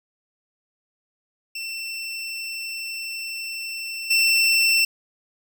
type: tone with level steps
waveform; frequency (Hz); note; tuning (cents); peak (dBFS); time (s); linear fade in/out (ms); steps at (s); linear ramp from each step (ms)
25% pulse; 2688; E7; +33; -25 / -12; 1.55-4.85; 5; 4.1; 10
effects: none